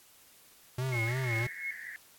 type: tone with vibrato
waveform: square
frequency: 121.9 Hz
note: B2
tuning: 22 cents flat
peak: -31 dBFS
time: 0.78-1.47 s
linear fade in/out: 5 ms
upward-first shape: sine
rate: 3 Hz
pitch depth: 140 cents each way
type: tone with tremolo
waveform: sine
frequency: 2170 Hz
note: C#7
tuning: 37 cents flat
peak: -31 dBFS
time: 0.92-1.71 s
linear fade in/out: 5 ms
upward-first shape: sine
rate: 2.8 Hz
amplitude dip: 90%
type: band-pass noise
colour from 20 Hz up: white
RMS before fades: -44 dBFS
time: 1.07-1.96 s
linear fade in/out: 0 ms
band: 1700 to 2000 Hz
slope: 96 dB/octave
effects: white hiss -59 dBFS RMS until 2.18 s + AAC 64 kbps